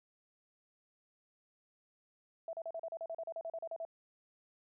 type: tone bursts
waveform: sine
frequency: 659.3 Hz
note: E5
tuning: in tune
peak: -38 dBFS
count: 16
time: 2.48-3.851 s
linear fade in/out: 2 ms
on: 51 ms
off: 37 ms
effects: none